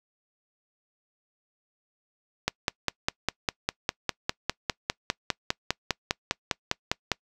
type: click train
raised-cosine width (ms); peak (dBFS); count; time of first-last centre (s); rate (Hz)
0.2; -6; 24; 2.48-7.117; 4.96
effects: noise-tail reverb RT60 0.1 s tail -25 dB re dry